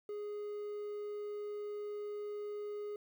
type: tone with quantisation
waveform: triangle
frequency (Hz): 415.3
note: G#4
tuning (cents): 0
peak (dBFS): -37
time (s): 0.09-2.96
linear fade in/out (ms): 2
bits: 11
effects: none

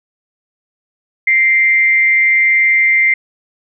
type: tone with amplitude modulation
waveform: sine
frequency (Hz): 2093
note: C7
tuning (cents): 0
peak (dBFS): -6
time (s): 1.27-3.14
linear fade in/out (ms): 5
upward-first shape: sine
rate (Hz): 221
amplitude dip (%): 45
effects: none

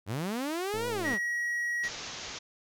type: linear two-way sweep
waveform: sawtooth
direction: up then down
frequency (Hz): 87.8 to 493.9 to 171.8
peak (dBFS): -27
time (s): 0.06-1.19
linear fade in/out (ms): 50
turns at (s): 0.88
type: click train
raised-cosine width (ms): 2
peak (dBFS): -29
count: 43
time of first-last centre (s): 0.74-1.136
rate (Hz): 106
type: tone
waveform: triangle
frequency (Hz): 1908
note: A#6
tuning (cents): +40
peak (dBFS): -27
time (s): 1.04-1.89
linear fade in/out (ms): 20
type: low-pass noise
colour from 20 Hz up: white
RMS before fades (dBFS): -41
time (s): 1.83-2.39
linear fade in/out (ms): 10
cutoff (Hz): 6800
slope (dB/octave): 96
effects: none

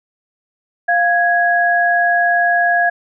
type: tone pair together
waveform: sine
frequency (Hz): 698.4 / 1661.2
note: F5 / G#6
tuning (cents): 0 / 0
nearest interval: octave + minor third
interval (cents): 1500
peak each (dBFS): -14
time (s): 0.88-2.9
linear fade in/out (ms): 10
effects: none

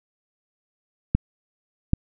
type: clicks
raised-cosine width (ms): 5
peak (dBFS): -5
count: 2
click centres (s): 1.15 / 1.934
effects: none

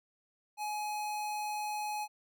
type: tone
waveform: square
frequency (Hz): 842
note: G#5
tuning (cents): +24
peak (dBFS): -35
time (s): 0.57-2.08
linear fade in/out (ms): 50
effects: none

